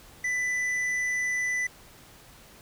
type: tone with hard clipping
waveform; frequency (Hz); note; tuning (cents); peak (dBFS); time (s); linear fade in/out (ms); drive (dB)
triangle; 1992; B6; +14; -27; 0.24-1.67; 5; 10
effects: pink hiss -52 dBFS RMS until 2.61 s